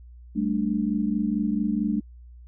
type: chord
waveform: sine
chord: G suspended second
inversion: none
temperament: just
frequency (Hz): 196 / 220.5 / 294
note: G3 / A3 / D4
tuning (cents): 0 / +4 / +2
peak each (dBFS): -27 / -25 / -28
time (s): 0.35-2.01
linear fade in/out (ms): 20
effects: added 60 Hz sine -43 dBFS peak until 2.47 s